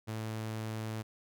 sawtooth tone, 110 Hz, A2, in tune, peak -32 dBFS, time 0.07-1.03 s, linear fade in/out 20 ms, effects none

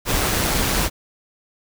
pink noise with amplitude modulation, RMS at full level -19 dBFS, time 0.05-0.9 s, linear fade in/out 50 ms, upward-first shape sine, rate 132 Hz, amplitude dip 25%, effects none

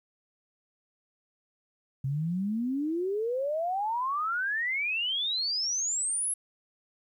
sine exponential sweep, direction up, 130.81 to 11060 Hz, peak -27 dBFS, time 2.04-6.34 s, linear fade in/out 5 ms, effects 11-bit

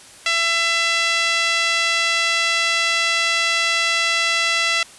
5% pulse tone with band-pass filter, 670 Hz, E5, 28 cents sharp, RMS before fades -19 dBFS, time 0.26-4.83 s, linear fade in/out 2 ms, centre 2200 Hz, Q 1.1, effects white hiss -43 dBFS RMS until 4.98 s + resampled to 24000 Hz

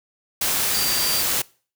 sine tone in noise, 4699 Hz, D8, in tune, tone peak -25 dBFS, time 0.74-1.22 s, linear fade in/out 5 ms, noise white, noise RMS -22 dBFS, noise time 0.41-1.42 s, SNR -6 dB, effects noise-tail reverb RT60 0.4 s tail -23 dB re dry

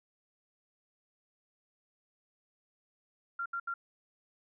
sine tone bursts, 1383 Hz, F6, 17 cents flat, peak -33 dBFS, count 3, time 3.39-3.74 s, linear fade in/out 5 ms, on 68 ms, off 73 ms, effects none

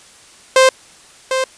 sawtooth tone with echo, 523 Hz, C5, 1 cent flat, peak -3 dBFS, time 0.56-0.69 s, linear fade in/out 2 ms, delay 750 ms, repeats 1, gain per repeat -8 dB, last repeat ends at 1.44 s, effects white hiss -44 dBFS RMS until 1.57 s + resampled to 22050 Hz

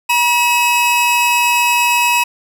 45% pulse tone pair together, 962.3 / 2569 Hz, B5 / E7, -45 / -45 cents, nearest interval octave + perfect fourth, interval 1700 cents, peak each -14 dBFS, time 0.09-2.24 s, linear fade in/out 10 ms, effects none

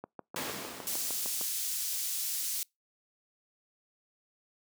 click train, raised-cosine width 1 ms, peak -26 dBFS, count 10, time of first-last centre 0.04-1.412 s, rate 6.56 Hz
pink noise with exponential decay, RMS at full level -33 dBFS, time 0.36-1.97 s, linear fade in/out 2 ms, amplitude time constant 350 ms
pink high-pass noise, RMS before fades -34 dBFS, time 0.87-2.63 s, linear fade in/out 0 ms, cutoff 6000 Hz, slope 12 dB/octave
effects noise-tail reverb RT60 0.2 s tail -26 dB re dry + high-pass 200 Hz 12 dB/octave

